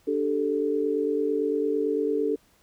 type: chord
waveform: sine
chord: D suspended fourth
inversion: none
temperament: just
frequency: 293.7 / 391.6 / 440.5 Hz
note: D4 / G4 / A4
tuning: 0 / -2 / +2 cents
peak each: -28 / -29 / -25 dBFS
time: 0.07-2.36 s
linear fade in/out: 10 ms
effects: pink hiss -62 dBFS RMS until 2.62 s